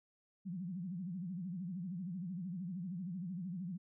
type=tone with vibrato; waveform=sine; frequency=180.1 Hz; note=F#3; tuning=46 cents flat; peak=-39 dBFS; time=0.45-3.78 s; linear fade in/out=20 ms; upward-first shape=sine; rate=13 Hz; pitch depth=160 cents each way; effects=none